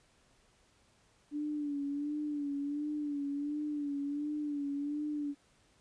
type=tone with vibrato; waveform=sine; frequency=290.8 Hz; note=D4; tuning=17 cents flat; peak=-33 dBFS; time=1.31-5.35 s; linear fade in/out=50 ms; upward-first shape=sine; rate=1.4 Hz; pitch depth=53 cents each way; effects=pink hiss -68 dBFS RMS until 5.8 s + resampled to 22050 Hz